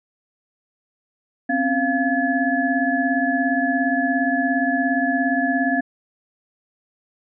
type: tone cluster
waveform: sine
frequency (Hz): 255.8 / 273 / 694 / 1710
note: C4 / C#4 / F5 / A6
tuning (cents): -39 / -26 / -11 / -50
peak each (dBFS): -23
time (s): 1.49-5.81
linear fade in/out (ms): 10
effects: none